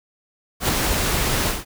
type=noise with ADSR envelope; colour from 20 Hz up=pink; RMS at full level=-18 dBFS; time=0.6-1.65 s; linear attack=84 ms; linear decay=8 ms; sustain=-3 dB; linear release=180 ms; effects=none